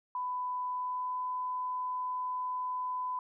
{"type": "tone with pitch glide", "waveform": "sine", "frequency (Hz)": [998, 1004.4], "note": ["B5", "B5"], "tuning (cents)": [18, 29], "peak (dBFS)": -32, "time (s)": [0.15, 3.19], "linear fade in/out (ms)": 2, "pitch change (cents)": 11, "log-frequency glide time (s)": [0.66, 1.2], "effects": []}